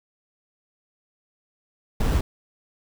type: noise with sample-and-hold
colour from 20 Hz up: brown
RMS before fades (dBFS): -21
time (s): 2-2.21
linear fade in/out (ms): 5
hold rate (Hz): 4410
effects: none